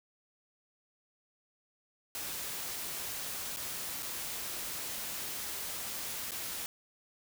white noise with dropouts, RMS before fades -39 dBFS, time 2.15-6.66 s, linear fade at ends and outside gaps 0 ms, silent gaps 3.562-3.57 / 4.024-4.029 / 6.309-6.318 s, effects none

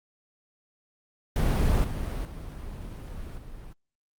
brown noise with level steps, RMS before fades -22 / -30 / -38 / -43 dBFS, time 1.36-3.73 s, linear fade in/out 2 ms, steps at 1.84 / 2.25 / 3.38 s, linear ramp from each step 2 ms, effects Opus 32 kbps

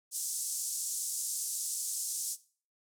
white band-pass noise, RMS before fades -36 dBFS, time 0.11-2.37 s, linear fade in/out 50 ms, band 6100 to 10000 Hz, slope 24 dB/octave, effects noise-tail reverb RT60 0.4 s tail -17 dB re dry

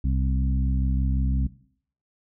harmonic tone with a mistuned harmonic, 65.4 Hz, C2, in tune, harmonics 1 / 2 / 3 / 4, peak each -22 / -28 / -32 / -34 dBFS, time 0.04-1.47 s, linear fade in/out 5 ms, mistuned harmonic 1, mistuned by -30 cents, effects noise-tail reverb RT60 0.6 s tail -18 dB re dry

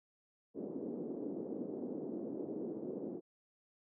pink band-pass noise, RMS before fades -42 dBFS, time 0.54-3.21 s, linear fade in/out 50 ms, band 240 to 440 Hz, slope 24 dB/octave, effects none

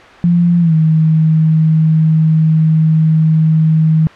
sine tone with pitch glide, 172.8 to 158.46 Hz, F3 to D#3, -18 to +32 cents, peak -7 dBFS, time 0.24-4.07 s, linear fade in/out 0 ms, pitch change -150 cents, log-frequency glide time 0.6-0.74 s, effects white hiss -36 dBFS RMS until 4.15 s + low-pass 2000 Hz 12 dB/octave

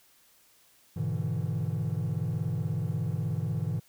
triangle chord, E dominant seventh, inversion first, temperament just, 103.01 / 123.61 / 148.33 / 164.81 Hz, G#2 / B2 / D3 / E3, -14 / +2 / +18 / 0 cents, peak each -31 dBFS, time 0.96-3.8 s, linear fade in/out 10 ms, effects tanh soft clip ceiling -19 dBFS + white hiss -62 dBFS RMS until 3.88 s

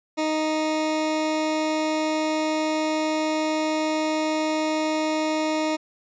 20% pulse tone, 311.1 Hz, D#4, in tune, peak -17 dBFS, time 0.17-5.77 s, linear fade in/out 20 ms, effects resampled to 16000 Hz

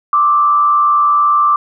sine tone with frequency modulation, 1174.7 Hz, D6, in tune, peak -8 dBFS, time 0.13-1.56 s, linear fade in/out 2 ms, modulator 98.5 Hz, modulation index 0.57, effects none

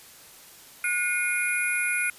sine tone cluster, 1453 / 2145 / 2437 / 11200 Hz, F#6 / C7 / D#7 / F9, -32 / +42 / -37 / +4 cents, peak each -28 / -29 / -28 / -32 dBFS, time 0.84-2.1 s, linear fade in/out 2 ms, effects white hiss -49 dBFS RMS until 2.18 s + resampled to 32000 Hz

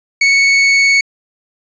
40% pulse tone with vibrato, 2217 Hz, C#7, in tune, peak -7 dBFS, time 0.21-1.01 s, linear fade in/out 5 ms, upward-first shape sine, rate 19 Hz, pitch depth 8 cents each way, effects resampled to 16000 Hz

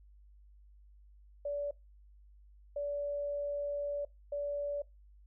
sine tone bursts at uneven times, 576 Hz, D5, 34 cents flat, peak -33 dBFS, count 3, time 1.45-1.71 / 2.76-4.05 / 4.32-4.82 s, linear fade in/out 5 ms, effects noise-tail reverb RT60 0.2 s tail -22 dB re dry + added 50 Hz sine -56 dBFS peak until 5.26 s

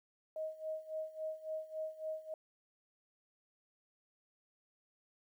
sine tone with tremolo, 629 Hz, D#5, 19 cents sharp, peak -36 dBFS, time 0.36-2.34 s, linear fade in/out 2 ms, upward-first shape sine, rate 3.6 Hz, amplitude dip 85%, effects 12-bit

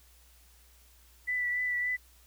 sine tone with vibrato, 1975.5 Hz, B6, in tune, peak -28 dBFS, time 1.27-1.97 s, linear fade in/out 20 ms, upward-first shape triangle, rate 3.5 Hz, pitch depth 23 cents each way, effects added 60 Hz sine -59 dBFS peak until 2.26 s + white hiss -62 dBFS RMS until 2.26 s

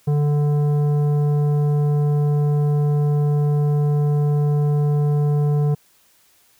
sine tone with tanh clipping, 146.83 Hz, D3, in tune, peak -17 dBFS, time 0.07-5.75 s, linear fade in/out 10 ms, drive 11 dB, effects white hiss -57 dBFS RMS until 6.59 s

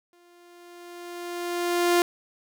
sawtooth tone with exponential growth, 349.2 Hz, F4, in tune, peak -13 dBFS, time 0.13-2.02 s, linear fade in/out 1 ms, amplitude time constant 410 ms, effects none

